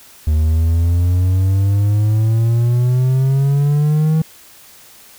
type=exponential sweep; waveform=triangle; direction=up; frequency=76 to 160 Hz; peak=-9 dBFS; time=0.27-4.22 s; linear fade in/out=5 ms; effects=white hiss -43 dBFS RMS until 5.18 s